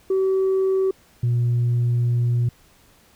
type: tone pair in turn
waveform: sine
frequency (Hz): 381.7 / 120.23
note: G4 / B2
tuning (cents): -46 / -46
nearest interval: octave + minor sixth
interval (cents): 2000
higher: first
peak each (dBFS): -15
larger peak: neither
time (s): 0.1-0.91 / 1.23-2.49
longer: second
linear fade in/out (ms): 5
effects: tanh soft clip ceiling -15 dBFS + pink hiss -55 dBFS RMS until 3.15 s